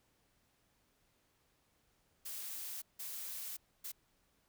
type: noise bursts at uneven times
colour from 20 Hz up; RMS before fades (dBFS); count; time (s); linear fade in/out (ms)
blue; -44; 3; 2.25-2.82 / 2.99-3.57 / 3.84-3.92; 10
effects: pink hiss -75 dBFS RMS until 4.48 s